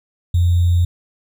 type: tone with sample-and-hold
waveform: sine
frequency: 87.31 Hz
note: F2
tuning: in tune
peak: -11 dBFS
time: 0.34-0.85 s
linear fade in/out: 5 ms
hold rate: 3675 Hz
effects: none